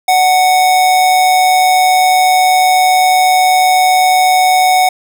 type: tone with amplitude modulation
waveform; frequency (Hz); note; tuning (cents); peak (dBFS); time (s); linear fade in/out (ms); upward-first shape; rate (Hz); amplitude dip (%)
square; 741; F#5; +2; -6; 0.08-4.89; 5; sine; 148; 35
effects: none